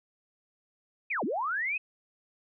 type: linear two-way sweep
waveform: sine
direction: down then up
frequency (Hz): 2600 to 186.4 to 2600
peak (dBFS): -28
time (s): 1.1-1.78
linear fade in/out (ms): 10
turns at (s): 1.24
effects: none